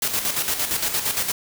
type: noise with tremolo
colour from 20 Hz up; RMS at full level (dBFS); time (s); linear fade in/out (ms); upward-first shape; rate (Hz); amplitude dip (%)
white; -22; 0.02-1.32; 5; square; 8.7; 55
effects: none